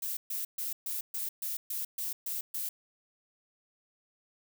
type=noise bursts; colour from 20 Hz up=violet; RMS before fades=-35 dBFS; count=10; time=0.02-2.69 s; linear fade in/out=5 ms; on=150 ms; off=130 ms; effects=none